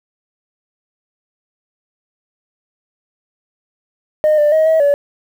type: tone with pitch steps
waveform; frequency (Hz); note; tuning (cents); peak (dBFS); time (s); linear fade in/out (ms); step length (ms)
sine; 613 / 593 / 631 / 641 / 572; D#5 / D5 / D#5 / E5 / D5; -26 / +17 / +24 / -49 / -46; -7; 4.24-4.94; 0; 140
effects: tanh soft clip ceiling -7 dBFS + 7-bit